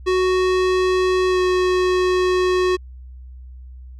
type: tone with pitch glide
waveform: square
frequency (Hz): 370 to 366.6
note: F#4 to F#4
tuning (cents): 0 to -16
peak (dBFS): -16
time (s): 0.06-2.77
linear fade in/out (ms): 20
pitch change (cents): -16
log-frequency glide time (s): 1.29-1.39
effects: added 63 Hz sine -35 dBFS peak until 3.99 s + low-pass 5000 Hz 12 dB/octave